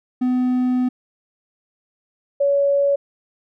triangle / sine tone pair in turn, 251.6 / 562.9 Hz, B3 / C#5, +32 / +26 cents, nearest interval octave + major second, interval 1394 cents, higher second, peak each -14 dBFS, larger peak neither, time 0.21-0.89 / 2.4-2.96 s, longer first, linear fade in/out 10 ms, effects none

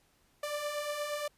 sawtooth beating tone pair, 583 / 591.5 Hz, D5 / D5, -13 / +12 cents, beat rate 8.5 Hz, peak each -37 / -31 dBFS, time 0.43-1.28 s, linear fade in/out 5 ms, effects pink hiss -69 dBFS RMS until 1.37 s + resampled to 32000 Hz

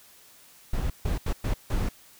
brown noise bursts at uneven times, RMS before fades -26 dBFS, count 5, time 0.73-0.9 / 1.05-1.18 / 1.26-1.33 / 1.44-1.54 / 1.7-1.89 s, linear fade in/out 5 ms, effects white hiss -54 dBFS RMS until 2.19 s

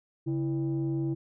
sine tone pair together, 138.58 / 329.6 Hz, C#3 / E4, 0 / 0 cents, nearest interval octave + minor third, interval 1500 cents, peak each -28 dBFS, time 0.26-1.15 s, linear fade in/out 20 ms, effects tanh soft clip ceiling -23 dBFS

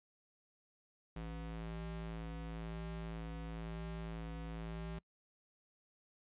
45% pulse ring-modulated tone, 110.8 Hz, A2, 13 cents sharp, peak -39 dBFS, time 1.16-4.99 s, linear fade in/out 5 ms, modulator 54.9 Hz, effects noise-tail reverb RT60 0.1 s tail -24 dB re dry + resampled to 8000 Hz

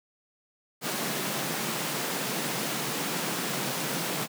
pink high-pass noise, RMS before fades -31 dBFS, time 0.81-4.28 s, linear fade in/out 50 ms, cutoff 130 Hz, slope 96 dB/octave, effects none

